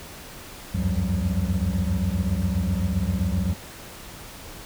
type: tone cluster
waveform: triangle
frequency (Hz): 70.3 / 87.3 / 94.9 / 177.1 / 192.8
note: C#2 / F2 / F#2 / F3 / G3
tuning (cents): +25 / 0 / +44 / +24 / -28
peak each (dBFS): -26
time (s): 0.74-3.54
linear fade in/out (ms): 10
effects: pink hiss -41 dBFS RMS until 4.65 s